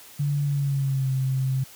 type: tone with pitch glide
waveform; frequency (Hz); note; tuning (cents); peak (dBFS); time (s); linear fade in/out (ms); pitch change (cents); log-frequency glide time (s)
sine; 144.1 to 132.14; D3 to C3; -33 to +17; -21; 0.19-1.64; 10; -150; 0.42-1.11
effects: white hiss -47 dBFS RMS until 1.75 s + high-pass 60 Hz 12 dB/octave